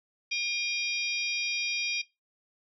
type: harmonic tone with a mistuned harmonic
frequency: 804 Hz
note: G5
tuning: 44 cents sharp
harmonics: 3 / 4 / 5 / 6 / 7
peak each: -29 / -36 / -39 / -37 / -38 dBFS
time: 0.31-2.02 s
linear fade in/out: 10 ms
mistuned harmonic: 5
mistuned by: -110 cents
effects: noise-tail reverb RT60 0.2 s tail -18 dB re dry